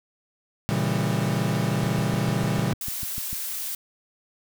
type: chord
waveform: 40% pulse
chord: A# diminished seventh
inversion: none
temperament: equal with one note detuned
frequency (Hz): 116.54 / 138.59 / 164.81 / 198.96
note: A#2 / C#3 / E3 / G3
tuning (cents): 0 / 0 / 0 / +26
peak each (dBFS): -27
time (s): 0.69-2.73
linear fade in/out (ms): 0
type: click train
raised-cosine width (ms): 5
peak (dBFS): -23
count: 11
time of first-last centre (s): 1.84-3.33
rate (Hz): 6.71
type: noise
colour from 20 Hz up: blue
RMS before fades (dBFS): -31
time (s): 2.81-3.75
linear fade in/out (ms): 2
effects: none